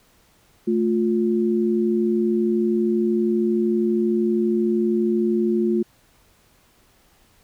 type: tone pair together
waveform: sine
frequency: 220 / 352.7 Hz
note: A3 / F4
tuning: 0 / +17 cents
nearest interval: minor sixth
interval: 817 cents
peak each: -20 dBFS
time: 0.67-5.83 s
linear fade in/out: 10 ms
effects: pink hiss -58 dBFS RMS until 7.43 s